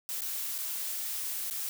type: noise with dropouts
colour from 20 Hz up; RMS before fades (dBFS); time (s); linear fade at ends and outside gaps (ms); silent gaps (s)
blue; -35; 0.09-1.69; 0; 0.208-0.218 / 0.581-0.586 / 1.5-1.509
effects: none